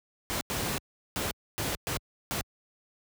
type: noise bursts at uneven times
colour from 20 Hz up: pink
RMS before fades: -31 dBFS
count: 6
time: 0.3-0.41 / 0.5-0.78 / 1.16-1.31 / 1.58-1.75 / 1.87-1.97 / 2.31-2.41 s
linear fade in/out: 0 ms
effects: high-pass 60 Hz 12 dB/octave